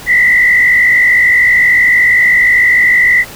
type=tone with frequency modulation; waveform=sine; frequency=1981 Hz; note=B6; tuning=5 cents sharp; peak=-5 dBFS; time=0.06-3.25 s; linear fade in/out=50 ms; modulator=53.1 Hz; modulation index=1.2; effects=pink hiss -30 dBFS RMS until 3.35 s